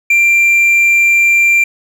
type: tone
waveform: triangle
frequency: 2369 Hz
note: D7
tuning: 14 cents sharp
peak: -5 dBFS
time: 0.1-1.64 s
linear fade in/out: 5 ms
effects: none